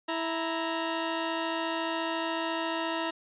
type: tone pair together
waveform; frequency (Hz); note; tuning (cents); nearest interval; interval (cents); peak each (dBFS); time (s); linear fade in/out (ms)
15% pulse; 328.4 / 931; E4 / A#5; -6 / -2; octave + tritone; 1804; -24 / -28; 0.08-3.11; 10
effects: resampled to 8000 Hz + 10-bit